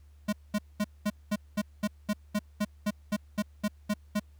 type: tone bursts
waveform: square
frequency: 208.3 Hz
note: G#3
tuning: 5 cents sharp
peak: -26 dBFS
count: 16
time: 0.28-4.198 s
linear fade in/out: 10 ms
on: 48 ms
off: 210 ms
effects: added 73 Hz sine -52 dBFS peak until 4.39 s + pink hiss -71 dBFS RMS until 4.39 s